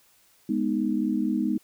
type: chord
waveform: sine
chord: G# minor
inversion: none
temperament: equal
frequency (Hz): 207.7 / 246.9 / 311.1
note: G#3 / B3 / D#4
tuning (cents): 0 / 0 / 0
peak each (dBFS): -27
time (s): 0.49-1.58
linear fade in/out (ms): 5
effects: white hiss -61 dBFS RMS until 1.63 s